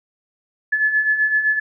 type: beating tone pair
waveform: sine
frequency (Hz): 1717 / 1724.8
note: A6 / A6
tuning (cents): -43 / -35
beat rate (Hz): 7.8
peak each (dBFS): -23 / -16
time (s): 0.72-1.6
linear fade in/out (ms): 10
effects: none